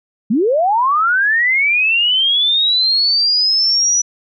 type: linear sweep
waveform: sine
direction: up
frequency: 190.3 to 5920 Hz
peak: -11 dBFS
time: 0.3-4.02 s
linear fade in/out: 10 ms
effects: none